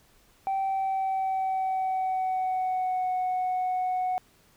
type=tone with pitch glide; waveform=sine; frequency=775 to 737.4 Hz; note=G5 to F#5; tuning=-20 to -6 cents; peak=-23 dBFS; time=0.47-4.18 s; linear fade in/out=0 ms; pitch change=-86 cents; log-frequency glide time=0.6-3.12 s; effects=tanh soft clip ceiling -23 dBFS + pink hiss -61 dBFS RMS until 4.56 s